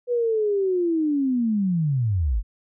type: linear sweep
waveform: sine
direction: down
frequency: 493.9 to 42.51 Hz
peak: -19 dBFS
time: 0.07-2.43 s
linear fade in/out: 50 ms
effects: none